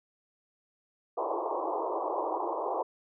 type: band-pass noise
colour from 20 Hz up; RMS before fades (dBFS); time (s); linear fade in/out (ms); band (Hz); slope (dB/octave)
white; -32; 1.17-2.83; 10; 320 to 1100; 96
effects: none